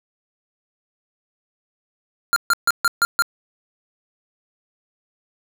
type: tone bursts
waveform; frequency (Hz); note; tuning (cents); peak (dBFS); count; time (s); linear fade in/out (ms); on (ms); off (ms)
square; 1393; F6; -5; -14; 6; 2.33-3.222; 0; 32; 140
effects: none